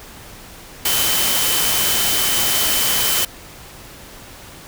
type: tone in noise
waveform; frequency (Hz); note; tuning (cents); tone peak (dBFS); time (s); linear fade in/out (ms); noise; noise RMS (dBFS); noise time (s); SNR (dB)
sine; 3056; G7; -45; -24; 0.85-3.25; 5; white; -18; 0.85-3.25; -9
effects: pink hiss -39 dBFS RMS until 4.67 s